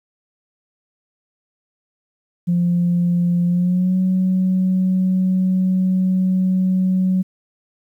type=tone with pitch glide; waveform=sine; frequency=174.61 to 186.06 Hz; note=F3 to F#3; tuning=0 to +10 cents; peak=-13 dBFS; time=2.47-7.23 s; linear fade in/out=20 ms; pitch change=+110 cents; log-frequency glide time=3.46-3.97 s; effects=tanh soft clip ceiling -10 dBFS + 9-bit